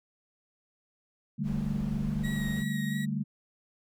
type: chord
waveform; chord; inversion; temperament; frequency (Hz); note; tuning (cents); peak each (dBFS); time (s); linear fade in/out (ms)
sine; D suspended fourth; none; equal; 146.83 / 196 / 220; D3 / G3 / A3; 0 / 0 / 0; -33; 1.38-3.24; 20
type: noise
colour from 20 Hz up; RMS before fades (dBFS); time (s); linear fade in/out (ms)
brown; -39; 1.43-2.65; 50
type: tone with vibrato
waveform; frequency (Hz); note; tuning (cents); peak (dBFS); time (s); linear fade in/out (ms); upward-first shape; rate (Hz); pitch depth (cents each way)
35% pulse; 1901; A#6; +33; -36; 2.23-3.06; 20; sine; 2.9; 17
effects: none